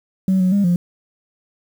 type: tone with pitch steps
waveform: sine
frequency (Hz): 189.3 / 184.2 / 201 / 175.5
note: F#3 / F#3 / G3 / F3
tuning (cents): +40 / -7 / +44 / +9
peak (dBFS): -11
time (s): 0.28-0.76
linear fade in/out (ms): 2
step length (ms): 120
effects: tanh soft clip ceiling -10 dBFS + 7-bit